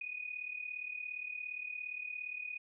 sine tone with amplitude modulation, 2480 Hz, D#7, 6 cents flat, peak -36 dBFS, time 0.01-2.58 s, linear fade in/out 5 ms, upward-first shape sine, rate 37.3 Hz, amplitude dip 75%, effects none

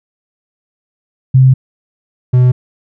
sine / triangle tone pair in turn, 130.81 / 125.42 Hz, C3 / B2, 0 / +27 cents, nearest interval minor second, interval 73 cents, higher first, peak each -3 dBFS, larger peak neither, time 1.34-1.54 / 2.33-2.52 s, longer first, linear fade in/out 10 ms, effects none

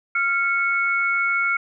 sine tone pair together, 1387 / 2206 Hz, F6 / C#7, -12 / -9 cents, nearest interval minor sixth, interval 803 cents, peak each -21 dBFS, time 0.15-1.57 s, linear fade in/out 5 ms, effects none

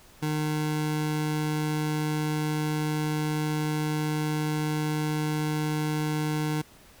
25% pulse tone, 152.7 Hz, D#3, 32 cents flat, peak -22 dBFS, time 0.22-6.62 s, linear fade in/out 10 ms, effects pink hiss -54 dBFS RMS until 7 s

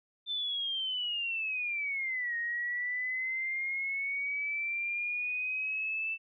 sine linear two-way sweep, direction down then up, 3567 to 1864.7 to 2657 Hz, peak -31 dBFS, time 0.26-6.18 s, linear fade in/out 50 ms, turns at 2.36 s, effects none

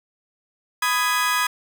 30% pulse chord, G# minor, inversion first, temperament just, 996.7 / 1245.9 / 1661.2 Hz, B5 / D#6 / G#6, +16 / +2 / 0 cents, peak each -21 dBFS, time 0.82-1.47 s, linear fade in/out 5 ms, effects none

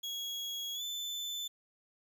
35% pulse tone with pitch glide, 3322 to 3520 Hz, G#7 to A7, 0 to 0 cents, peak -35 dBFS, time 0.03-1.48 s, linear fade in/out 10 ms, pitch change +100 cents, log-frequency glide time 0.74-0.83 s, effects 11-bit

